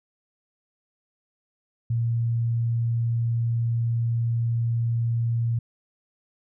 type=tone; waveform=sine; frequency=116.54 Hz; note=A#2; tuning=in tune; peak=-21 dBFS; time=1.9-5.59 s; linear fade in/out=5 ms; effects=none